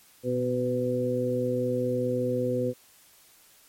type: harmonic tone with a mistuned harmonic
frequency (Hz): 125.1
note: B2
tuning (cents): +23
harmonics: 1 / 2 / 3 / 4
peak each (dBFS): -32 / -30 / -32 / -27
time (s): 0.23-2.74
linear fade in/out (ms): 50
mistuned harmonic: 1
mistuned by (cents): -45
effects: white hiss -57 dBFS RMS until 3.68 s + MP3 64 kbps